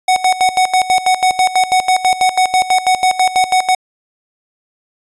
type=tone with tremolo; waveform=square; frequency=743 Hz; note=F#5; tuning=7 cents sharp; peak=-9 dBFS; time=0.08-3.75 s; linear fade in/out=5 ms; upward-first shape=square; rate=6.1 Hz; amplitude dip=80%; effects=resampled to 24000 Hz